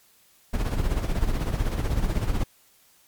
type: noise with tremolo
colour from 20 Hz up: brown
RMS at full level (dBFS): -22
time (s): 0.53-2.44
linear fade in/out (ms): 10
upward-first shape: sine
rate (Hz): 16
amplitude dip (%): 60
effects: white hiss -59 dBFS RMS until 3.07 s + MP3 96 kbps